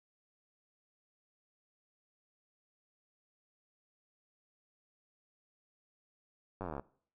slowing click train, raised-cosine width 1 ms, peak -26 dBFS, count 16, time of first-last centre 6.61-6.796 s, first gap 10 ms, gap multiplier 1.03, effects noise-tail reverb RT60 0.5 s tail -21 dB re dry

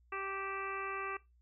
harmonic tone with a mistuned harmonic, 390 Hz, G4, 9 cents flat, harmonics 1 / 2 / 3 / 4 / 5 / 6 / 7, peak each -44 / -49 / -40 / -47 / -47 / -49 / -47 dBFS, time 0.12-1.17 s, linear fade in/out 5 ms, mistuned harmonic 7, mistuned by -45 cents, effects noise-tail reverb RT60 0.2 s tail -18 dB re dry + added 60 Hz sine -64 dBFS peak until 1.41 s

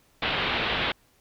white low-pass noise, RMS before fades -27 dBFS, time 0.22-0.92 s, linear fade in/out 5 ms, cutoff 3700 Hz, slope 48 dB/octave, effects pink hiss -63 dBFS RMS until 1.2 s

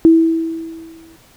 sine tone with exponential decay, 326.9 Hz, E4, 14 cents flat, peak -3 dBFS, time 0.05-1.16 s, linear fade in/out 0 ms, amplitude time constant 240 ms, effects pink hiss -48 dBFS RMS until 1.36 s

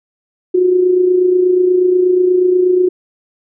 sine tone with amplitude modulation, 364 Hz, F#4, 28 cents flat, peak -6 dBFS, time 0.54-2.89 s, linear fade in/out 10 ms, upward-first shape sine, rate 28.3 Hz, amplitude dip 50%, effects none

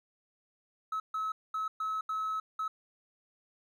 triangle tone bursts at uneven times, 1291 Hz, E6, 37 cents flat, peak -28 dBFS, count 6, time 0.92-1 / 1.14-1.32 / 1.54-1.68 / 1.8-2.01 / 2.09-2.4 / 2.59-2.68 s, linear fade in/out 5 ms, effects tanh soft clip ceiling -27 dBFS

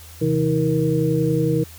sine tone cluster, 132.1 / 163 / 319 / 469.7 Hz, C3 / E3 / D#4 / A#4, +17 / -19 / +43 / +13 cents, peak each -22 dBFS, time 0.21-1.64 s, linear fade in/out 10 ms, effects added 81 Hz sine -41 dBFS peak until 1.78 s + white hiss -44 dBFS RMS until 1.78 s

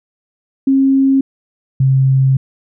sine tone pair in turn, 270 / 133.41 Hz, C#4 / C3, -45 / +34 cents, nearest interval octave, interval 1221 cents, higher first, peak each -8 dBFS, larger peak neither, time 0.67-1.21 / 1.8-2.37 s, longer second, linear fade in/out 5 ms, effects none

